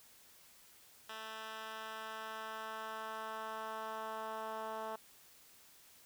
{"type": "tone with band-pass filter sweep", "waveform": "10% pulse", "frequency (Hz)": 220, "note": "A3", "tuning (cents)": 0, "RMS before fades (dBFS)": -44, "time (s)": [1.09, 4.96], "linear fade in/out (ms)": 5, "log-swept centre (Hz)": [2300, 820], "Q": 1.1, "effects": ["white hiss -62 dBFS RMS until 6.05 s"]}